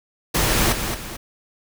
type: noise with echo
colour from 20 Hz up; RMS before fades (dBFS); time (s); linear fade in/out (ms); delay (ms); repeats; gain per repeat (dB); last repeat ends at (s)
pink; -19; 0.34-0.73; 10; 220; 2; -7; 1.17
effects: none